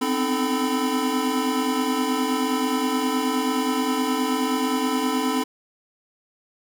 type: tone cluster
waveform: square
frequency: 252.1 / 261.6 / 307.5 / 437.7 / 1003 Hz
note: B3 / C4 / D#4 / A4 / B5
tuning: +36 / 0 / -20 / -9 / +26 cents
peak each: -31 / -25 / -30 / -30 / -29 dBFS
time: 0.01-5.44 s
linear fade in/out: 10 ms
effects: none